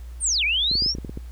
sine linear two-way sweep, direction down then up, 9380 to 2217 to 5720 Hz, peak -19 dBFS, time 0.2-0.95 s, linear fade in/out 50 ms, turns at 0.44 s
clicks, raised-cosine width 3 ms, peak -19 dBFS, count 9, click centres 0.714 / 0.754 / 0.822 / 0.862 / 0.951 / 0.985 / 1.048 / 1.095 / 1.174 s
effects added 60 Hz sine -34 dBFS peak until 1.31 s + pink hiss -55 dBFS RMS until 1.31 s

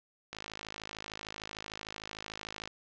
click train, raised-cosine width 0.2 ms, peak -22 dBFS, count 126, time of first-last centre 0.33-2.675 s, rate 53.3 Hz, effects low-pass 6000 Hz 12 dB/octave

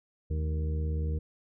harmonic tone with a mistuned harmonic, 77.78 Hz, D#2, in tune, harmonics 1 / 2 / 3 / 4 / 5 / 6, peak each -28 / -37 / -46 / -46 / -50 / -43 dBFS, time 0.3-1.19 s, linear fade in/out 10 ms, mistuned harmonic 3, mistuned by -120 cents, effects none

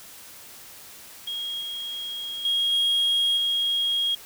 sine tone with level steps, 3272 Hz, G#7, 26 cents flat, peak -28 / -30 / -19 / -17 / -20 dBFS, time 1.27-4.15 s, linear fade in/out 5 ms, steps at 1.61 / 2.45 / 2.72 / 3.37 s, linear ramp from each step 2 ms, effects tanh soft clip ceiling -18 dBFS + white hiss -45 dBFS RMS until 4.25 s

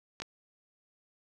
clicks, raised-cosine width 0.2 ms, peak -21 dBFS, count 2, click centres 0.201 / 0.22 s, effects none

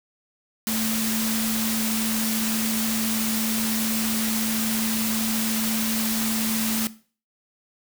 sine tone in noise, 221.5 Hz, A3, 12 cents sharp, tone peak -26 dBFS, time 0.67-6.87 s, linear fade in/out 0 ms, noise white, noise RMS -27 dBFS, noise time 0.67-6.87 s, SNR -2 dB, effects noise-tail reverb RT60 0.4 s tail -17 dB re dry

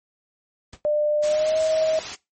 pink noise with exponential decay, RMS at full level -36 dBFS, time 0.73-0.81 s, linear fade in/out 2 ms, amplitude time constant 17 ms
sine tone with pitch glide, 598 to 633.6 Hz, D5 to D#5, +31 to +31 cents, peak -18 dBFS, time 0.85-1.99 s, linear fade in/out 0 ms, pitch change +100 cents, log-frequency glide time 1.21-1.58 s
white noise, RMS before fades -32 dBFS, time 1.22-2.16 s, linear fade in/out 20 ms
effects noise-tail reverb RT60 0.2 s tail -20 dB re dry + MP3 32 kbps

